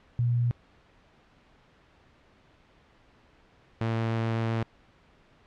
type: tone pair in turn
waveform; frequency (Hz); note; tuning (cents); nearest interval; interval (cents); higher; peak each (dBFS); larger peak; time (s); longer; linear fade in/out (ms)
sine / sawtooth; 120 / 113.48; B2 / A#2; -49 / -46; minor second; 97; first; -22 / -22; neither; 0.19-0.51 / 3.81-4.63; second; 0
effects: pink hiss -60 dBFS RMS until 5.46 s + low-pass 3000 Hz 12 dB/octave